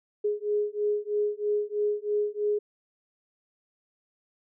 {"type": "beating tone pair", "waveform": "sine", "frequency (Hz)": [415.3, 418.4], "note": ["G#4", "G#4"], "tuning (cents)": [0, 13], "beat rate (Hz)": 3.1, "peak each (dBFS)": -28, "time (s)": [0.24, 2.59], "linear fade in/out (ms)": 10, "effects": []}